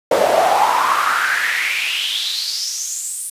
brown noise with high-pass filter sweep, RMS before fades -18 dBFS, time 0.11-3.3 s, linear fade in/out 5 ms, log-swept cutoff 530 to 9500 Hz, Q 6.2, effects resampled to 32000 Hz

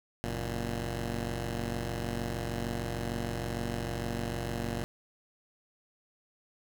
10% pulse tone pair together, 46.56 / 117.4 Hz, F#1 / A#2, +12 / +13 cents, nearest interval octave + major third, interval 1601 cents, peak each -27 dBFS, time 0.24-4.84 s, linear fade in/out 0 ms, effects none

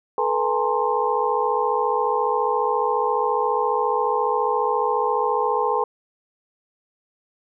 sine tone cluster, 432 / 486.5 / 825 / 905 / 1053 Hz, A4 / B4 / G#5 / A5 / C6, -32 / -26 / -12 / +48 / +11 cents, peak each -25 dBFS, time 0.18-5.84 s, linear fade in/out 2 ms, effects none

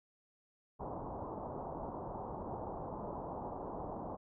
white low-pass noise, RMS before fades -43 dBFS, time 0.79-4.17 s, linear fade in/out 20 ms, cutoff 1000 Hz, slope 48 dB/octave, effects none

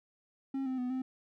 triangle tone with pitch steps, 269.8 / 259.4 / 249.3 / 259.3 Hz, C#4 / C4 / B3 / C4, -47 / -15 / +16 / -15 cents, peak -30 dBFS, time 0.54-1.02 s, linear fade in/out 5 ms, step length 120 ms, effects none

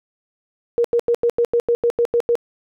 sine tone bursts, 472.9 Hz, A#4, 25 cents sharp, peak -13 dBFS, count 11, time 0.78-2.354 s, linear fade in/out 0 ms, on 64 ms, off 87 ms, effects none

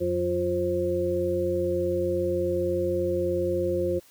sine tone cluster, 89.3 / 182.1 / 352.4 / 529 Hz, F2 / F#3 / F4 / C5, +39 / -27 / +16 / +19 cents, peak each -33 / -35 / -26 / -27 dBFS, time 0-4 s, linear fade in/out 20 ms, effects white hiss -56 dBFS RMS until 4.1 s

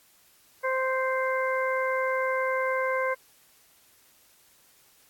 harmonic tone, 522 Hz, C5, 4 cents flat, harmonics 1 / 2 / 3 / 4, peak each -27 / -30 / -32 / -33 dBFS, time 0.63-3.15 s, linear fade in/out 20 ms, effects white hiss -60 dBFS RMS until 5.09 s + AAC 64 kbps

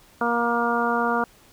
harmonic tone, 236.1 Hz, A#3, 22 cents sharp, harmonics 1 / 2 / 3 / 4 / 5 / 6, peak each -27 / -27 / -27 / -27 / -27 / -27 dBFS, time 0.21-1.24 s, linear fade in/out 2 ms, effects pink hiss -54 dBFS RMS until 1.52 s

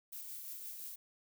violet noise with tremolo, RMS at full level -45 dBFS, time 0.12-0.96 s, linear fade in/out 10 ms, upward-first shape sine, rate 5.8 Hz, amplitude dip 30%, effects none

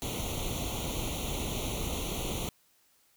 pink noise with comb filter, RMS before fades -34 dBFS, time 0.02-2.49 s, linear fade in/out 0 ms, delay 0.3 ms, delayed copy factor +0.95, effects white hiss -67 dBFS RMS until 3.16 s

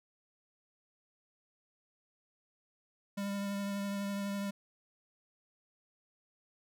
square tone with vibrato, 200 Hz, G3, 35 cents sharp, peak -35 dBFS, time 3.17-4.51 s, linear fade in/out 10 ms, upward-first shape triangle, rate 12 Hz, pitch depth 18 cents each way, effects none

